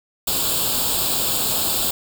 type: noise with comb filter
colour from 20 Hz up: white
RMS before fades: -21 dBFS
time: 0.27-1.91 s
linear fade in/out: 5 ms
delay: 0.25 ms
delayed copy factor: +0.8
effects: none